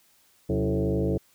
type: tone with frequency modulation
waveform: sine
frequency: 128.7 Hz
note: C3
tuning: 28 cents flat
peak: -22 dBFS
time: 0.49-1.18 s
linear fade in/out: 10 ms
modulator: 103 Hz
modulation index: 3.8
effects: white hiss -62 dBFS RMS until 1.34 s